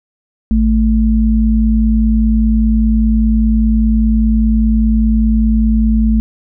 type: tone pair together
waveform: sine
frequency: 55 / 220 Hz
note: A1 / A3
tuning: 0 / 0 cents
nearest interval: 2 octaves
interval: 2400 cents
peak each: -11 dBFS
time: 0.51-6.2 s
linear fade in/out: 0 ms
effects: none